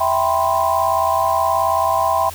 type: chord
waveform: sine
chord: C major seventh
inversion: first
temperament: equal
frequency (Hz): 659.3 / 784 / 987.8 / 1046.5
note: E5 / G5 / B5 / C6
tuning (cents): 0 / 0 / 0 / 0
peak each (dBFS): -20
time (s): 0-2.3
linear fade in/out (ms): 10
effects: added 85 Hz sine -35 dBFS peak until 2.34 s + white hiss -35 dBFS RMS until 2.34 s